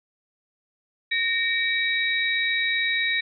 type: tone cluster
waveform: sine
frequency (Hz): 1847 / 2299 / 3818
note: A#6 / D7 / A#7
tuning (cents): -16 / -37 / +41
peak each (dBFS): -25 / -25 / -27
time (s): 1.11-3.21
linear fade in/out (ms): 10
effects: none